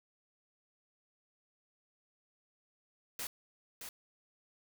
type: noise with echo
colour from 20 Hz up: white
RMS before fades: -40 dBFS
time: 3.19-3.27 s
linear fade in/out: 2 ms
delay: 620 ms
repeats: 1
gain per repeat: -6 dB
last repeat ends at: 3.89 s
effects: none

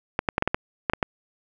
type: clicks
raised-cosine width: 0.5 ms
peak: -6 dBFS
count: 9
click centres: 0.191 / 0.288 / 0.381 / 0.424 / 0.476 / 0.545 / 0.898 / 0.935 / 1.028 s
effects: none

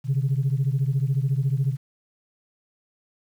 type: beating tone pair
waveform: sine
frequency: 130.81 / 144.81 Hz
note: C3 / D3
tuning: 0 / -24 cents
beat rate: 14 Hz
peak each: -21 / -23 dBFS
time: 0.04-1.77 s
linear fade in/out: 50 ms
effects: tanh soft clip ceiling -15 dBFS + 9-bit

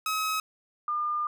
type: tone pair in turn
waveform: sawtooth / sine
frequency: 1277 / 1205.8 Hz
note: D#6 / D6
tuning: +45 / +45 cents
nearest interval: minor second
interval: 100 cents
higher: first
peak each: -23 / -26 dBFS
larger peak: first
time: 0.06-0.4 / 0.88-1.27 s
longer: second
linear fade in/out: 2 ms
effects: none

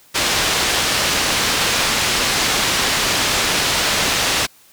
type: low-pass noise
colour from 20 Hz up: white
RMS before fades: -18 dBFS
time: 0.14-4.47 s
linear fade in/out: 20 ms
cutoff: 5200 Hz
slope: 12 dB/octave
effects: white hiss -50 dBFS RMS until 4.72 s

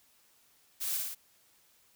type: noise with echo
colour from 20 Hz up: blue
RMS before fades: -35 dBFS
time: 0.8-0.98 s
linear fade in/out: 20 ms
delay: 57 ms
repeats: 3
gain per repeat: -2 dB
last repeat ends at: 1.151 s
effects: white hiss -66 dBFS RMS until 1.95 s

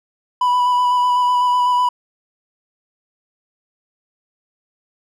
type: tone with vibrato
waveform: triangle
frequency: 987.8 Hz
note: B5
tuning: in tune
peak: -11 dBFS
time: 0.41-1.89 s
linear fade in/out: 5 ms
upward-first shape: square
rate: 8 Hz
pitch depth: 13 cents each way
effects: none

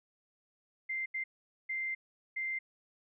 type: tone bursts at uneven times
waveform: sine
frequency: 2089 Hz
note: C7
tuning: 3 cents flat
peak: -33 dBFS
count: 4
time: 0.89-1.06 / 1.14-1.24 / 1.69-1.95 / 2.36-2.59 s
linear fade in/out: 10 ms
effects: none

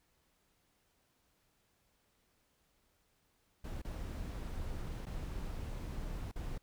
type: noise with dropouts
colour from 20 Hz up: brown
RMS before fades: -41 dBFS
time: 3.64-6.58 s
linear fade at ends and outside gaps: 5 ms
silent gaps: 3.818-3.847 / 5.056-5.065 / 6.315-6.358 s
effects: pink hiss -75 dBFS RMS until 6.62 s

